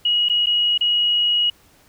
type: tone with dropouts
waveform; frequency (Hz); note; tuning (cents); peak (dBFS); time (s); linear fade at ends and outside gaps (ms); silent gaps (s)
sine; 2900; F#7; -35; -15; 0.05-1.5; 5; 0.287-0.297 / 0.46-0.468 / 0.778-0.809
effects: pink hiss -54 dBFS RMS until 1.88 s